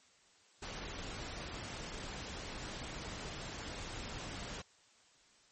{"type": "noise", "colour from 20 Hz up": "pink", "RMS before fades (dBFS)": -44, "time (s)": [0.62, 4.62], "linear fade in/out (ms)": 5, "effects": ["white hiss -66 dBFS RMS until 5.51 s", "MP3 32 kbps"]}